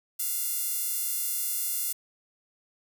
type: tone with high-pass filter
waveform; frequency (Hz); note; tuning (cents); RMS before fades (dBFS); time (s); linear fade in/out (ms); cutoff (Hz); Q
sawtooth; 698.5; F5; 0; -30; 0.19-1.93; 10; 11000; 0.78
effects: none